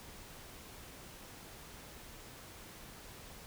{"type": "silence", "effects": ["pink hiss -52 dBFS RMS until 3.46 s"]}